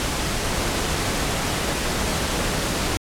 pink noise, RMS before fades -24 dBFS, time 0-2.97 s, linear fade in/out 0 ms, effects low-pass 10000 Hz 12 dB/octave + AAC 64 kbps

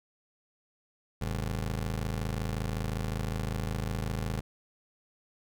25% pulse ring-modulated tone, 79.6 Hz, D#2, 40 cents sharp, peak -24 dBFS, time 1.21-4.41 s, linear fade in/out 5 ms, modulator 27.1 Hz, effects none

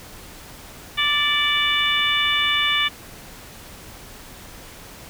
harmonic tone with a mistuned harmonic, 587.3 Hz, D5, in tune, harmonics 2 / 3 / 4 / 5 / 6, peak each -26 / -25 / -23 / -23 / -23 dBFS, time 0.97-2.89 s, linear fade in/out 20 ms, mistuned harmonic 4, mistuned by -25 cents, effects pink hiss -41 dBFS RMS until 5.09 s

